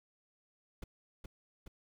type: noise with echo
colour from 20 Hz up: brown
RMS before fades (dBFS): -41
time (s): 0.82-0.84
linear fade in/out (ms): 5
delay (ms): 420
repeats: 2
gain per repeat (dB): -3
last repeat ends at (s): 1.68
effects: none